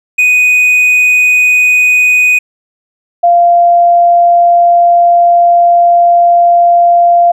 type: tone pair in turn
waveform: triangle / sine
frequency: 2489 / 693.2 Hz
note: D#7 / F5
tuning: 0 / -13 cents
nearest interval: octave + minor seventh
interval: 2213 cents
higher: first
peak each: -3 dBFS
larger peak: neither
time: 0.18-2.39 / 3.23-7.32 s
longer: second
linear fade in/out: 10 ms
effects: none